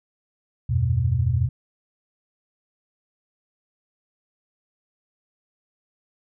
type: chord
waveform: sine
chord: E minor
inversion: none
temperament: equal with one note detuned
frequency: 82.41 / 95.93 / 123.47 Hz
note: E2 / G2 / B2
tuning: 0 / -37 / 0 cents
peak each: -24 / -24 / -21 dBFS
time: 0.69-1.49 s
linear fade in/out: 10 ms
effects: none